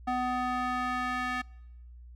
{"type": "tone with band-pass filter sweep", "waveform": "square", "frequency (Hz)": 250.2, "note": "B3", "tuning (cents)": 23, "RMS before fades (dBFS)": -31, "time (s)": [0.07, 1.42], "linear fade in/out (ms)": 10, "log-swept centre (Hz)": [890, 1700], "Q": 1.7, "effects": ["noise-tail reverb RT60 0.9 s tail -26 dB re dry", "added 60 Hz sine -46 dBFS peak until 2.15 s"]}